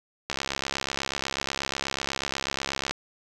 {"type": "click train", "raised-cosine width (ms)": 0.2, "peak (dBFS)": -10, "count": 179, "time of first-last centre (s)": [0.3, 2.91], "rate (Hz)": 68.2, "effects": []}